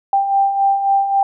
sine beating tone pair, 786 / 789.7 Hz, G5 / G5, +4 / +13 cents, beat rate 3.7 Hz, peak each -21 / -13 dBFS, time 0.13-1.23 s, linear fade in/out 2 ms, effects none

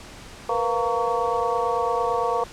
sine tone cluster, 467.2 / 496.1 / 701 / 921 / 1127 Hz, A#4 / B4 / F5 / A#5 / C#6, +4 / +8 / +6 / -21 / +28 cents, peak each -27 dBFS, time 0.49-2.44 s, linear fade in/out 5 ms, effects pink hiss -42 dBFS RMS until 2.52 s + low-pass 8000 Hz 12 dB/octave

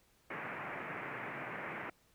white band-pass noise, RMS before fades -43 dBFS, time 0.3-1.9 s, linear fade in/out 5 ms, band 110 to 2300 Hz, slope 48 dB/octave, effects pink hiss -70 dBFS RMS until 2.14 s

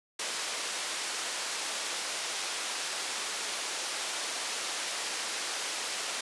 white band-pass noise, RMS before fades -35 dBFS, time 0.19-6.21 s, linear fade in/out 5 ms, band 410 to 7000 Hz, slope 12 dB/octave, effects resampled to 24000 Hz

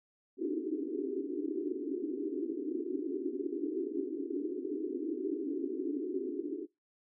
pink band-pass noise, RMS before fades -36 dBFS, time 0.37-6.67 s, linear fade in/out 50 ms, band 270 to 410 Hz, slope 96 dB/octave, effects noise-tail reverb RT60 0.2 s tail -24 dB re dry

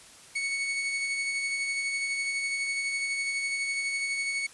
40% pulse tone with tremolo, 2218 Hz, C#7, in tune, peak -26 dBFS, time 0.35-4.47 s, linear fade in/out 10 ms, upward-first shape sine, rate 12 Hz, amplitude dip 30%, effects white hiss -51 dBFS RMS until 4.53 s + resampled to 24000 Hz

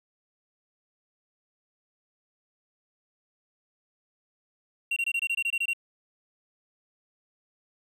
triangle tone bursts, 2751 Hz, F7, 27 cents flat, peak -23 dBFS, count 11, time 4.91-5.734 s, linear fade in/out 5 ms, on 54 ms, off 23 ms, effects none

